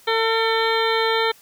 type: harmonic tone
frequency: 450.2 Hz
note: A4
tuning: 40 cents sharp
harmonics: 1 / 2 / 3 / 4 / 5 / 7 / 8 / 9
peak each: -21 / -24 / -26 / -27 / -28 / -29 / -30 / -31 dBFS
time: 0.07-1.32 s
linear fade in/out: 10 ms
effects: white hiss -51 dBFS RMS until 1.41 s